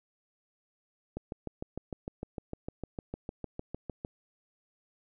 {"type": "click train", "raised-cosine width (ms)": 2, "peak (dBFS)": -23, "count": 20, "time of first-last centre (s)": [1.17, 4.049], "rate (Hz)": 6.6, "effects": []}